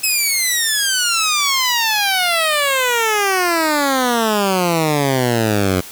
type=exponential sweep; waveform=10% pulse; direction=down; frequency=2601 to 89.6 Hz; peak=-6 dBFS; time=0.03-5.81 s; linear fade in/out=10 ms; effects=white hiss -35 dBFS RMS until 5.91 s